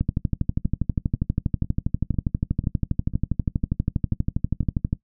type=two click trains; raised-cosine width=5 ms; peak=-9 / -19 dBFS; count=62 / 9; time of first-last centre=0.01-4.929 / 0.65-4.63 s; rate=12.4 / 2.01 Hz; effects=noise-tail reverb RT60 0.1 s tail -18 dB re dry